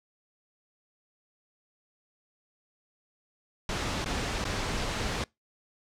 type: noise with dropouts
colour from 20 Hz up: pink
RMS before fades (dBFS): -31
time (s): 3.69-5.24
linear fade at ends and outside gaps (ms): 2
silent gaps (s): 4.045-4.059 / 4.442-4.451
effects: noise-tail reverb RT60 0.2 s tail -25 dB re dry + low-pass 6000 Hz 12 dB/octave